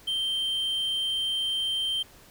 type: tone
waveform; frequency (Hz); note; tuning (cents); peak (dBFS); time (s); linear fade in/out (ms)
triangle; 3136; G7; 0; -24; 0.07-2.03; 10
effects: pink hiss -53 dBFS RMS until 2.3 s